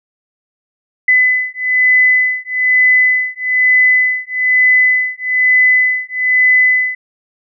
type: beating tone pair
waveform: sine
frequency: 2009 / 2010.1 Hz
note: B6 / B6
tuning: +29 / +30 cents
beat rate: 1.1 Hz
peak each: -12 dBFS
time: 1.08-6.95 s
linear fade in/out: 5 ms
effects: none